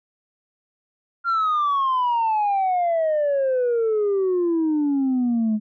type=exponential sweep; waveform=sine; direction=down; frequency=1396.9 to 210.1 Hz; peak=-16 dBFS; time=1.24-5.6 s; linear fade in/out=50 ms; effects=tanh soft clip ceiling -16 dBFS